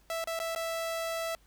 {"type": "tone with dropouts", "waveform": "sawtooth", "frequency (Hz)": 659.3, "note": "E5", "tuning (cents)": 0, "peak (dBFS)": -28, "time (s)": [0.1, 1.35], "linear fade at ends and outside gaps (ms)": 1, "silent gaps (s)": [[0.241, 0.273], [0.391, 0.4], [0.55, 0.56]], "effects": ["added 50 Hz sine -61 dBFS peak until 1.46 s", "pink hiss -66 dBFS RMS until 1.46 s"]}